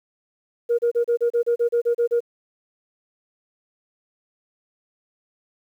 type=tone bursts; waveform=sine; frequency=473.2 Hz; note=A#4; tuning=26 cents sharp; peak=-15 dBFS; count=12; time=0.69-2.205 s; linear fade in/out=20 ms; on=96 ms; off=33 ms; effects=tanh soft clip ceiling -13 dBFS + 9-bit